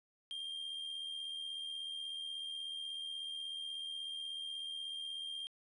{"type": "tone with amplitude modulation", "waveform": "triangle", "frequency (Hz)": 3197, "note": "G7", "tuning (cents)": 33, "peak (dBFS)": -37, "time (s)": [0.31, 5.47], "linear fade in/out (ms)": 0, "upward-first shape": "sine", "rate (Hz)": 76.4, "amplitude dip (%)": 45, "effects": ["resampled to 24000 Hz"]}